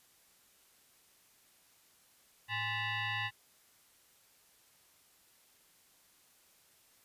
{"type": "tone with frequency modulation", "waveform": "sine", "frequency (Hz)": 108.3, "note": "A2", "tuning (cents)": -27, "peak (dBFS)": -33, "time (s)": [2.48, 3.31], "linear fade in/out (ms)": 50, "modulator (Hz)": 930, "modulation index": 3.1, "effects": ["white hiss -66 dBFS RMS until 7.04 s", "resampled to 32000 Hz"]}